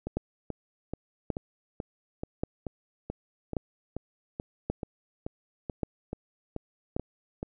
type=two click trains; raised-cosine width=2 ms; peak=-20 / -15 dBFS; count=18 / 7; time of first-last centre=0.07-7.429 / 0.17-6.965 s; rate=2.31 / 0.883 Hz; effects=none